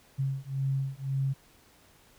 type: beating tone pair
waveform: sine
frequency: 134.7 / 136.6 Hz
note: C#3 / C#3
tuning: -49 / -25 cents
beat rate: 1.9 Hz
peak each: -31 dBFS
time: 0.18-1.34 s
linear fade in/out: 20 ms
effects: pink hiss -60 dBFS RMS until 2.18 s